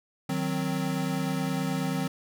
square chord, C diminished, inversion first, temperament equal, 155.56 / 185 / 261.6 Hz, Eb3 / Gb3 / C4, 0 / 0 / 0 cents, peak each -32 / -32 / -32 dBFS, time 0.29-2.08 s, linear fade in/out 5 ms, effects none

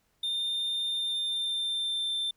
triangle tone with pitch glide, 3615 to 3565 Hz, A7 to A7, +46 to +22 cents, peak -27 dBFS, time 0.23-2.31 s, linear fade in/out 5 ms, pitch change -24 cents, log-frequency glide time 0.83-2.15 s, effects pink hiss -72 dBFS RMS until 2.36 s

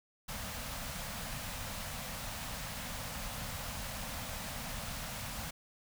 pink band-stop noise, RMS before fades -41 dBFS, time 0.28-5.51 s, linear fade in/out 10 ms, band 260 to 510 Hz, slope 48 dB/octave, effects none

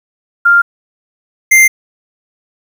sine / square tone pair in turn, 1396.9 / 2093 Hz, F6 / C7, 0 / 0 cents, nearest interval perfect fifth, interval 700 cents, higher second, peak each -4 dBFS, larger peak neither, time 0.45-0.62 / 1.51-1.68 s, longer neither, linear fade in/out 10 ms, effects 7-bit

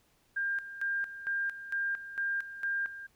sine tone with tremolo, 1600 Hz, G6, 35 cents sharp, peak -29 dBFS, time 0.36-3.07 s, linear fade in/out 10 ms, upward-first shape square, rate 2.2 Hz, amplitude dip 75%, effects pink hiss -69 dBFS RMS until 3.15 s

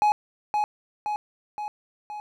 triangle tone with echo, 840 Hz, G#5, 19 cents sharp, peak -15 dBFS, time 0.02-0.12 s, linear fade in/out 0 ms, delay 520 ms, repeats 4, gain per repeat -4 dB, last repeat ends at 2.2 s, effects none

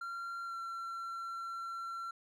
triangle tone with pitch glide, 1377 to 1358 Hz, F6 to F6, -25 to -49 cents, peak -37 dBFS, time 0.01-2.11 s, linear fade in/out 5 ms, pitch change -24 cents, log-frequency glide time 0.45-0.55 s, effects none

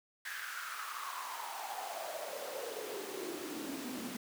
pink noise with high-pass filter sweep, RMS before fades -42 dBFS, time 0.25-4.17 s, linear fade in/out 5 ms, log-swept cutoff 1700 to 220 Hz, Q 6.2, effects none

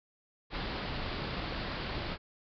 pink low-pass noise, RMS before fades -37 dBFS, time 0.5-2.18 s, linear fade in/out 50 ms, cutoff 4900 Hz, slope 96 dB/octave, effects none

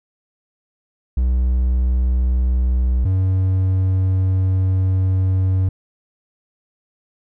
triangle tone pair in turn, 62.4 / 93.98 Hz, B1 / F#2, +19 / +28 cents, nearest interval perfect fifth, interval 709 cents, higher second, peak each -12 dBFS, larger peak neither, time 1.17-3.05 / 3.05-5.69 s, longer second, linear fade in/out 5 ms, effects none

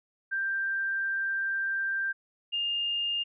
sine tone pair in turn, 1578 / 2819 Hz, G6 / F7, +11 / +16 cents, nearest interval minor seventh, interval 1005 cents, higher second, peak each -27 dBFS, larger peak neither, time 0.31-2.13 / 2.52-3.24 s, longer first, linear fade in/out 20 ms, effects none

